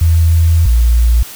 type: tone pair in turn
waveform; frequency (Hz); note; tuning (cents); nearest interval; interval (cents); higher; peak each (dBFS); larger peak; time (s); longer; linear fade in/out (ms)
sine; 82.41 / 58.27; E2 / A#1; 0 / 0; tritone; 600; first; -6; neither; 0.01-0.66 / 0.66-1.23; first; 5
effects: white hiss -31 dBFS RMS until 1.35 s